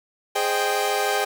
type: chord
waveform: sawtooth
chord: Ab major seventh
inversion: none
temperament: equal with one note detuned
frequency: 415.3 / 523.3 / 616.5 / 784 Hz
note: Ab4 / C5 / Eb5 / G5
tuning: 0 / 0 / -16 / 0 cents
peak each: -22 / -25 / -26 / -20 dBFS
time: 0.35-1.25 s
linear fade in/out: 10 ms
effects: none